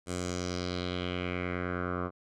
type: tone with low-pass filter sweep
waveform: 10% pulse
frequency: 89.6 Hz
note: F2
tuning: 45 cents sharp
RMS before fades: -34 dBFS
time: 0.06-2.11 s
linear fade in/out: 50 ms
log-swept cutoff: 8700 to 1100 Hz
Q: 3.1
effects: none